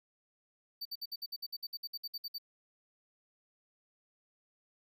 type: tone bursts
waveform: square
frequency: 4594 Hz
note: D8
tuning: 39 cents flat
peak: -38 dBFS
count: 16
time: 0.81-2.384 s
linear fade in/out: 10 ms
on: 44 ms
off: 58 ms
effects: none